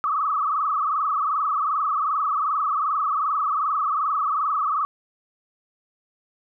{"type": "tone with frequency modulation", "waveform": "sine", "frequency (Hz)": 1210, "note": "D#6", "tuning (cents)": -49, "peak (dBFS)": -20, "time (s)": [0.04, 4.85], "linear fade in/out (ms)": 0, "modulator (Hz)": 22.6, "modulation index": 4, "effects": []}